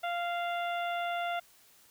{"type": "harmonic tone", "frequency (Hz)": 695, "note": "F5", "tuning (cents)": -9, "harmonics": [1, 2, 3, 4, 5], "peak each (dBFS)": [-32, -38, -42, -44, -46], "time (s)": [0.03, 1.4], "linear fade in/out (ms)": 10, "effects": ["white hiss -61 dBFS RMS until 1.9 s"]}